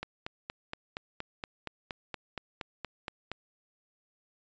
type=click train; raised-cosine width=0.3 ms; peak=-20 dBFS; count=15; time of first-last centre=0.03-3.316 s; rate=4.26 Hz; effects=resampled to 16000 Hz